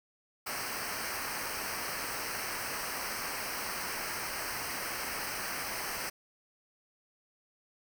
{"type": "noise with comb filter", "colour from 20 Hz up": "pink", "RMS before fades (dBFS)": -37, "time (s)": [0.46, 6.1], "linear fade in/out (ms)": 10, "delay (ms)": 0.28, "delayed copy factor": -0.85, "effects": []}